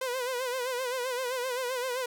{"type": "tone with vibrato", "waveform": "sawtooth", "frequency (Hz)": 504, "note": "B4", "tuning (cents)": 35, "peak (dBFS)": -26, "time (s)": [0.01, 2.06], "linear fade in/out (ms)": 5, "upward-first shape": "sine", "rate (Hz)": 7.7, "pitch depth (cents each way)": 80, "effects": []}